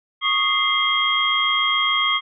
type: tone cluster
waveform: sine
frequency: 1110 / 1237 / 2090 / 3242 Hz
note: C#6 / D#6 / C7 / G#7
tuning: +2 / -10 / -2 / -42 cents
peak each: -24 / -25 / -22 / -20 dBFS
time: 0.21-2.21 s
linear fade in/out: 50 ms
effects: none